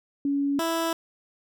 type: tone pair in turn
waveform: sine / 15% pulse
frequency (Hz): 281.5 / 329.9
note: C#4 / E4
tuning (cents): +27 / +1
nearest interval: minor third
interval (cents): 274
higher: second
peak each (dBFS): -22 / -18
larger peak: second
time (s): 0.25-0.59 / 0.59-0.93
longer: neither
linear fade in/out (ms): 2
effects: none